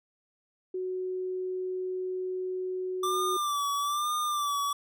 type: tone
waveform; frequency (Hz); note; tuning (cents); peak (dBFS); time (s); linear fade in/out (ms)
sine; 370; F#4; 0; -30; 0.74-3.37; 5
type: tone with vibrato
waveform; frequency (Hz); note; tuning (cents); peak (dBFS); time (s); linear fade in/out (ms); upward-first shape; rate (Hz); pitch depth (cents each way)
square; 1174.7; D6; 0; -28; 3.03-4.73; 5; sine; 1.1; 58
effects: none